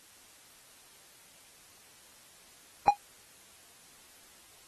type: tone with exponential decay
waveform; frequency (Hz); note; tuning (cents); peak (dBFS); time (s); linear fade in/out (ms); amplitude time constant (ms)
triangle; 818; G#5; -26; -12; 2.88-2.97; 0; 18
effects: white hiss -57 dBFS RMS until 4.67 s + AAC 32 kbps